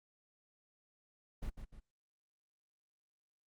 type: noise with echo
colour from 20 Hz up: brown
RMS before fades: -38 dBFS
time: 1.42-1.5 s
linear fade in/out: 10 ms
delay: 150 ms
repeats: 2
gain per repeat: -7 dB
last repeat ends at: 1.8 s
effects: Opus 24 kbps